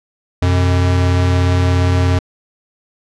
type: tone pair together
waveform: square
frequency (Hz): 89.7 / 126.85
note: F2 / B2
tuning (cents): +47 / +47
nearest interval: tritone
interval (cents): 600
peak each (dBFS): -12 / -21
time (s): 0.42-2.19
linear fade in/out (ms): 5
effects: low-pass 6000 Hz 12 dB/octave